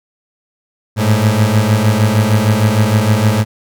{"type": "beating tone pair", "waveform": "30% pulse", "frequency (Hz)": [104.1, 110.6], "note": ["G#2", "A2"], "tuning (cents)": [5, 9], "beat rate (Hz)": 6.5, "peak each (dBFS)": -10, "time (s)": [0.96, 3.45], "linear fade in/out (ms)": 50, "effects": []}